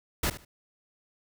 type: noise with echo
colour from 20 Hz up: pink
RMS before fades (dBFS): -27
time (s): 0.23-0.3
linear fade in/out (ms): 5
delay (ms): 75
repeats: 2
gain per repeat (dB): -14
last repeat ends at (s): 0.45
effects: none